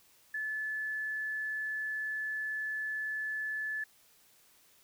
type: tone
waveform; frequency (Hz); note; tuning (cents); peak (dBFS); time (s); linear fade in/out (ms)
sine; 1731; A6; -29; -33; 0.34-3.84; 5
effects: white hiss -64 dBFS RMS until 4.83 s